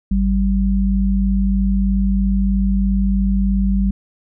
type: tone pair together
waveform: sine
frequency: 51.52 / 194.7 Hz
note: G#1 / G3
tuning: -13 / -12 cents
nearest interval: octave + major seventh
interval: 2301 cents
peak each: -16 dBFS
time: 0.11-3.91 s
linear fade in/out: 5 ms
effects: none